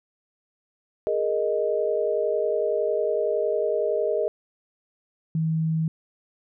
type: chord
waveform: sine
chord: Ab suspended second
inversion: none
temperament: equal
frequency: 415.3 / 466.2 / 622.3 Hz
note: Ab4 / Bb4 / Eb5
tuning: 0 / 0 / 0 cents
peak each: -26 / -26 / -25 dBFS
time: 1.07-4.28 s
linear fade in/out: 0 ms
type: tone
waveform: sine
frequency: 160.3 Hz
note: E3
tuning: 48 cents flat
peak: -21 dBFS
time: 5.35-5.88 s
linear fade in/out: 2 ms
effects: none